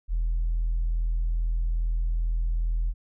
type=tone; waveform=sine; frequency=41.2 Hz; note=E1; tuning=in tune; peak=-21 dBFS; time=0.08-2.94 s; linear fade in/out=50 ms; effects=tanh soft clip ceiling -20 dBFS